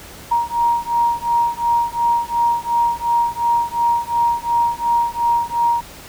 sine beating tone pair, 940 / 942.8 Hz, A#5 / A#5, +14 / +19 cents, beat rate 2.8 Hz, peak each -18 dBFS, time 0.31-5.81 s, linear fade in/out 10 ms, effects pink hiss -38 dBFS RMS until 6.08 s

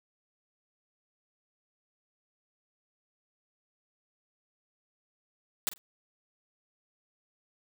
white noise with echo, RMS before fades -29 dBFS, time 5.67-5.69 s, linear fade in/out 0 ms, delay 45 ms, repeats 2, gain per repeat -15 dB, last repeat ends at 5.78 s, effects none

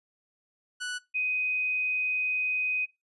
sawtooth / sine tone pair in turn, 1480 / 2505 Hz, F#6 / D#7, 0 / +11 cents, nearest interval major sixth, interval 911 cents, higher second, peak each -28 / -26 dBFS, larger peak second, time 0.8-0.99 / 1.14-2.86 s, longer second, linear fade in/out 20 ms, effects noise-tail reverb RT60 0.2 s tail -19 dB re dry + resampled to 24000 Hz

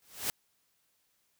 white noise with exponential growth, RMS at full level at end -29 dBFS, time 0.02-0.3 s, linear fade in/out 0 ms, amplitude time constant 60 ms, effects white hiss -74 dBFS RMS until 1.39 s

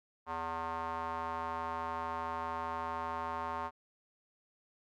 square tone with band-pass filter, 82.41 Hz, E2, in tune, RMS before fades -38 dBFS, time 0.26-3.71 s, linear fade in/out 50 ms, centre 1000 Hz, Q 4.1, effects none

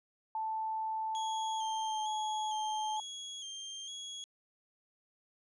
sine tone with pitch glide, 880 to 860.4 Hz, A5 to A5, 0 to -39 cents, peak -33 dBFS, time 0.35-3 s, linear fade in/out 2 ms, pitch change -39 cents, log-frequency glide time 1.84-2.01 s
30% pulse tone with vibrato, 3252 Hz, G#7, 37 cents flat, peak -39 dBFS, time 1.15-4.24 s, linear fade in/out 0 ms, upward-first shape square, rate 1.1 Hz, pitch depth 40 cents each way
effects resampled to 24000 Hz

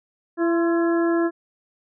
harmonic tone with a mistuned harmonic, 336.6 Hz, E4, 36 cents sharp, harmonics 1 / 2 / 3 / 4 / 5, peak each -18 / -28 / -32 / -33 / -32 dBFS, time 0.37-1.31 s, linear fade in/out 50 ms, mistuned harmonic 3, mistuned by +53 cents, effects none

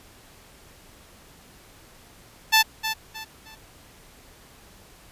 10% pulse tone with echo, 880 Hz, A5, in tune, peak -6 dBFS, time 2.52-2.63 s, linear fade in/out 20 ms, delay 310 ms, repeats 3, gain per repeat -10 dB, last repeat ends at 3.56 s, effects pink hiss -51 dBFS RMS until 5.11 s + resampled to 32000 Hz

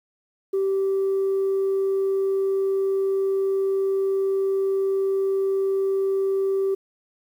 sine tone, 388.3 Hz, G4, 16 cents flat, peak -18 dBFS, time 0.53-6.75 s, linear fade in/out 10 ms, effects tanh soft clip ceiling -17 dBFS + 9-bit

